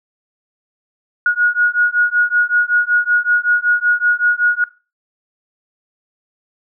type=beating tone pair; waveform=sine; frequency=1445 / 1450.3 Hz; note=F#6 / F#6; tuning=-41 / -35 cents; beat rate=5.3 Hz; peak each=-15 dBFS; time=1.26-4.64 s; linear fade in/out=2 ms; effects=noise-tail reverb RT60 0.3 s tail -19 dB re dry